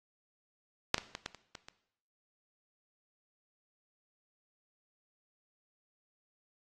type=clicks; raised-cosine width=0.2 ms; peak=-6 / -16 / -20 / -19 / -30 / -25 / -30 dBFS; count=7; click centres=0.944 / 0.981 / 1.151 / 1.261 / 1.347 / 1.552 / 1.685 s; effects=noise-tail reverb RT60 0.7 s tail -17 dB re dry + AAC 32 kbps